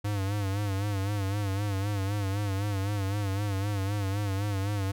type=tone with vibrato; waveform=square; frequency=100 Hz; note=G2; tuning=35 cents sharp; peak=-28 dBFS; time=0.04-4.92 s; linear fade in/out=10 ms; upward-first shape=sine; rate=3.9 Hz; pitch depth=76 cents each way; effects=none